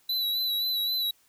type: tone with vibrato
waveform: square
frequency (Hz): 3956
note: B7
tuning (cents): +2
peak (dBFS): -26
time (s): 0.09-1.11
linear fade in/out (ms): 5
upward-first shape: sine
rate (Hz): 3.8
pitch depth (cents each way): 39
effects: white hiss -64 dBFS RMS until 1.28 s